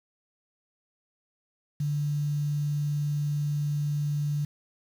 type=tone with quantisation; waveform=sine; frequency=146.6 Hz; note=D3; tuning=3 cents flat; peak=-25 dBFS; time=1.8-4.45 s; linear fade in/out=5 ms; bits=8; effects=none